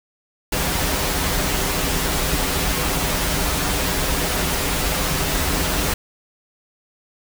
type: noise with comb filter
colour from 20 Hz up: pink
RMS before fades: -21 dBFS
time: 0.52-5.94 s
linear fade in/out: 5 ms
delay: 8.9 ms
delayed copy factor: -0.65
effects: none